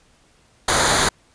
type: noise with comb filter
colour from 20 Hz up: pink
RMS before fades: -17 dBFS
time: 0.68-1.09 s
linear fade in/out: 5 ms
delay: 0.37 ms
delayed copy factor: -0.65
effects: pink hiss -57 dBFS RMS until 1.34 s + resampled to 22050 Hz